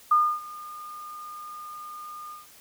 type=tone with ADSR envelope; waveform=sine; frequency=1216 Hz; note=D#6; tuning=40 cents flat; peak=-15 dBFS; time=0.11-2.47 s; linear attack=7 ms; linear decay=280 ms; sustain=-22 dB; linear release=160 ms; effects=white hiss -52 dBFS RMS until 2.6 s